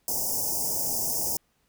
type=band-stop noise; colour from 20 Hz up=white; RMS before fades=-28 dBFS; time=0.08-1.37 s; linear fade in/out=2 ms; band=940 to 5000 Hz; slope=96 dB/octave; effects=pink hiss -70 dBFS RMS until 1.68 s